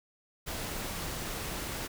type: noise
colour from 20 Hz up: pink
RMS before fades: -37 dBFS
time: 0.46-1.88 s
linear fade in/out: 20 ms
effects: none